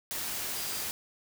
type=tone in noise; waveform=sine; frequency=4800 Hz; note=D8; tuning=37 cents sharp; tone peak=-43 dBFS; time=0.56-0.81 s; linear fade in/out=0 ms; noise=white; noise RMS=-35 dBFS; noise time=0.11-0.91 s; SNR=-11 dB; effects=none